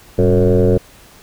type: tone with frequency modulation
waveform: sine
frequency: 278 Hz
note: C#4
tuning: 5 cents sharp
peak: -8 dBFS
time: 0.18-0.78 s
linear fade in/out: 10 ms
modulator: 88.9 Hz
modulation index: 2.9
effects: tanh soft clip ceiling -4 dBFS + pink hiss -44 dBFS RMS until 1.22 s